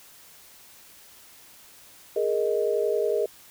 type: chord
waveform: sine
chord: Ab suspended second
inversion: none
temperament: equal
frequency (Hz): 415.3 / 466.2 / 622.3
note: Ab4 / Bb4 / Eb5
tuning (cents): 0 / 0 / 0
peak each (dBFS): -25 / -26 / -28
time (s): 2.16-3.26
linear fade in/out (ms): 5
effects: white hiss -51 dBFS RMS until 3.5 s